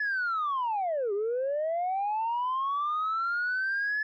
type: linear two-way sweep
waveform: sine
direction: down then up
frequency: 1728 to 391.1 to 1728 Hz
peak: -25 dBFS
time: 0-4.03 s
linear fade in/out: 5 ms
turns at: 1.13 s
effects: tanh soft clip ceiling -24 dBFS